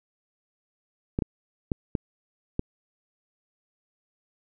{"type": "clicks", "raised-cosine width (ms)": 3, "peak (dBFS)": -12, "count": 5, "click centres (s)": [1.189, 1.222, 1.718, 1.952, 2.594], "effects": []}